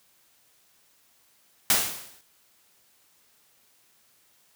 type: noise with exponential decay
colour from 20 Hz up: white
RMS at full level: -18 dBFS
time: 1.7-2.21 s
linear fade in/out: 1 ms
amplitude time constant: 110 ms
effects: white hiss -63 dBFS RMS until 4.55 s + high-pass 60 Hz 12 dB/octave